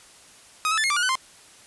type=tone with pitch steps; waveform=sawtooth; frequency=1256 / 1300 / 1754 / 2150 / 1172 / 1437 / 1509 / 1048 Hz; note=D#6 / E6 / A6 / C7 / D6 / F6 / F#6 / C6; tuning=+16 / -24 / -6 / +47 / -4 / +49 / +34 / +2 cents; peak=-17 dBFS; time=0.65-1.154 s; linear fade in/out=0 ms; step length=63 ms; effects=white hiss -50 dBFS RMS until 1.66 s + resampled to 24000 Hz